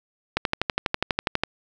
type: click train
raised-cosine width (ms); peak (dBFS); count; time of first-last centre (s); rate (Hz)
0.3; -5; 14; 0.37-1.436; 12.2
effects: none